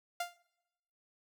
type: tone with exponential decay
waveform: sawtooth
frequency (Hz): 698.5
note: F5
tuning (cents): 0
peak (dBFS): -27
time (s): 0.2-0.37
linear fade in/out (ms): 5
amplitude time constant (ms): 36
effects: noise-tail reverb RT60 1.0 s tail -24 dB re dry